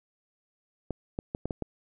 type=clicks; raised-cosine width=2 ms; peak=-18 dBFS; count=6; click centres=0.907 / 1.189 / 1.349 / 1.456 / 1.508 / 1.623 s; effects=none